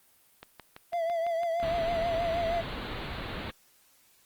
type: click train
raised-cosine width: 0.3 ms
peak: -27 dBFS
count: 9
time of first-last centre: 0.43-1.768 s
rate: 5.98 Hz
type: tone with vibrato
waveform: triangle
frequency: 674 Hz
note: E5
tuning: 38 cents sharp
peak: -25 dBFS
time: 0.92-2.62 s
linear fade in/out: 20 ms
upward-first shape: triangle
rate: 6.3 Hz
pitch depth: 64 cents each way
type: low-pass noise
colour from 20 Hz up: pink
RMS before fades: -37 dBFS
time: 1.62-3.51 s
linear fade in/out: 10 ms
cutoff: 4300 Hz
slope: 96 dB/octave
effects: white hiss -63 dBFS RMS until 4.25 s + Opus 32 kbps